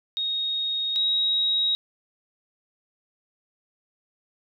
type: tone pair in turn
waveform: sine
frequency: 3739 / 3804 Hz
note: A#7 / A#7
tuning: +4 / +34 cents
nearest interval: unison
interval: 30 cents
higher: second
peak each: -24 / -20 dBFS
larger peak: second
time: 0.17-0.96 / 0.96-1.75 s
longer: neither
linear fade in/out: 0 ms
effects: none